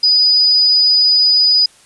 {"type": "tone", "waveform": "sine", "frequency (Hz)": 4957, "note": "D#8", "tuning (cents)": -7, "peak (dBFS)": -8, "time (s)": [0.03, 1.66], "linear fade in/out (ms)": 5, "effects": ["white hiss -47 dBFS RMS until 1.85 s", "resampled to 24000 Hz"]}